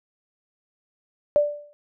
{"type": "tone with exponential decay", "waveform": "sine", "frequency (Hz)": 587.3, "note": "D5", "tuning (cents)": 0, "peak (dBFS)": -12, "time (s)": [1.36, 1.73], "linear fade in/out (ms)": 0, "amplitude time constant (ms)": 79, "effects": []}